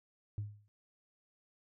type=tone with exponential decay; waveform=sine; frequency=103.83 Hz; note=G#2; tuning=in tune; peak=-31 dBFS; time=0.38-0.68 s; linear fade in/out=0 ms; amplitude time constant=65 ms; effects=tanh soft clip ceiling -32 dBFS